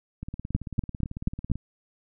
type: two click trains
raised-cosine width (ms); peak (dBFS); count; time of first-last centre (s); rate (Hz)
5; -11 / -22; 5 / 25; 0.55-1.516 / 0.23-1.556; 4.14 / 18.1
effects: none